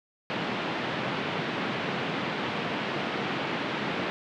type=band-pass noise; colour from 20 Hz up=pink; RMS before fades=-31 dBFS; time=0.3-4.1 s; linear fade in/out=0 ms; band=150 to 3400 Hz; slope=24 dB/octave; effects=none